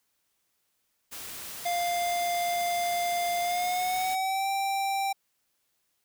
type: noise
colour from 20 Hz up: white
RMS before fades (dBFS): -40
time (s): 1.11-4.16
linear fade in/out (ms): 20
type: tone with pitch glide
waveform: square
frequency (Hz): 698.5 to 784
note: F5 to G5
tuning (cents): 0 to 0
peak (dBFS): -27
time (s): 1.65-5.13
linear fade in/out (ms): 10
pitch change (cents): +200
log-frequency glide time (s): 3.41-4.49
effects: white hiss -75 dBFS RMS until 6.04 s